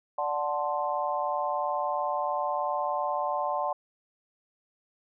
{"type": "chord", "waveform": "sine", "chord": "D dominant seventh", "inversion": "none", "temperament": "equal with one note detuned", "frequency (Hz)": [587.3, 737, 880, 1046.5], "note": ["D5", "F#5", "A5", "C6"], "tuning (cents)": [0, -7, 0, 0], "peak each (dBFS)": -32, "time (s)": [0.18, 3.73], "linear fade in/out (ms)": 5, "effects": []}